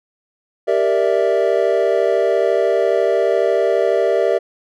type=chord; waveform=triangle; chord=E half-diminished seventh; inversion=first; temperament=equal; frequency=392 / 466.2 / 587.3 / 659.3 Hz; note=G4 / Bb4 / D5 / E5; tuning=0 / 0 / 0 / 0 cents; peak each=-17 dBFS; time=0.67-4.39 s; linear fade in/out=20 ms; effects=none